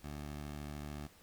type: tone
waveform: 15% pulse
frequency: 73.5 Hz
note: D2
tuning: 2 cents sharp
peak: -36 dBFS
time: 0.03-1.08 s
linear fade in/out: 20 ms
effects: pink hiss -62 dBFS RMS until 1.22 s